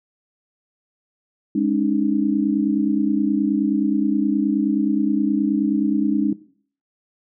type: chord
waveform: sine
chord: Ab suspended fourth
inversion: none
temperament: equal with one note detuned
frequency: 207.7 / 277.2 / 306.7 Hz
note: Ab3 / Db4 / Eb4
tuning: 0 / 0 / -25 cents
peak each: -21 dBFS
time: 1.55-6.33 s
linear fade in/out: 5 ms
effects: noise-tail reverb RT60 0.5 s tail -17 dB re dry